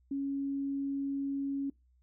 sine tone, 276.9 Hz, C#4, 2 cents flat, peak -31 dBFS, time 0.11-1.7 s, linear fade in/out 5 ms, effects noise-tail reverb RT60 0.2 s tail -23 dB re dry + added 62 Hz sine -64 dBFS peak until 2.02 s

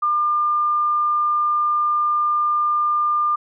sine tone, 1200 Hz, D6, 37 cents sharp, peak -16 dBFS, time 0.02-3.36 s, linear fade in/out 10 ms, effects none

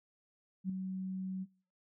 sine tone with ADSR envelope, 188.2 Hz, F#3, 30 cents sharp, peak -30 dBFS, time 0.64-1.46 s, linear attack 55 ms, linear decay 4 ms, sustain -6 dB, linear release 36 ms, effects noise-tail reverb RT60 0.5 s tail -26 dB re dry

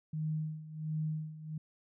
sine tone with tremolo, 155.56 Hz, D#3, in tune, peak -31 dBFS, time 0.13-1.58 s, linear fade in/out 5 ms, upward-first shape sine, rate 1.4 Hz, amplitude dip 80%, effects none

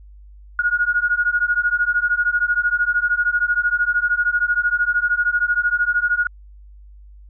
sine beating tone pair, 1436 / 1449 Hz, F6 / F#6, +48 / -37 cents, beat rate 13 Hz, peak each -19 dBFS, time 0.59-6.27 s, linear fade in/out 2 ms, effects added 50 Hz sine -40 dBFS peak until 7.29 s

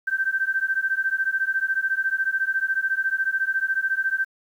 sine beating tone pair, 1552 / 1566 Hz, G6 / G6, -18 / -2 cents, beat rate 14 Hz, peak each -24 dBFS, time 0.07-4.25 s, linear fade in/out 10 ms, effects 9-bit

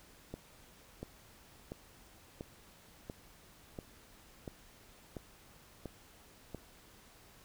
click train, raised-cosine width 2 ms, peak -28 dBFS, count 10, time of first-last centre 0.34-6.547 s, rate 1.45 Hz, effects pink hiss -60 dBFS RMS until 7.44 s

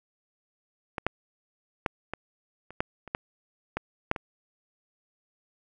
clicks, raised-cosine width 0.5 ms, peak -16 / -9 / -10 / -17 / -29 / -10 / -27 / -12 / -14 / -8 / -19 dBFS, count 11, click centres 0.982 / 1.066 / 1.862 / 2.136 / 2.706 / 2.805 / 3.077 / 3.149 / 3.77 / 4.114 / 4.162 s, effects none

